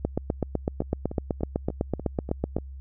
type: two click trains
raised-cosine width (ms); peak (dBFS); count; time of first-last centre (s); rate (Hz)
2; -20 / -11; 7 / 21; 0.82-2.585 / 0.05-2.566; 3.4 / 7.95
effects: added 67 Hz sine -37 dBFS peak until 2.8 s